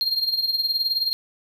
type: tone with tremolo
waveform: triangle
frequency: 4214 Hz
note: C8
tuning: 12 cents sharp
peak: -16 dBFS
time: 0.01-1.13 s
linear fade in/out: 0 ms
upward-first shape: triangle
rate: 19 Hz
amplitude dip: 80%
effects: none